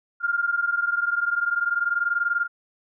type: tone pair together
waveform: sine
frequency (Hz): 1396.9 / 1417.2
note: F6 / F6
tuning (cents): 0 / +25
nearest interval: unison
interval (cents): 25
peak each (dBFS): -23 / -25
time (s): 0.2-2.48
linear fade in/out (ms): 50
effects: none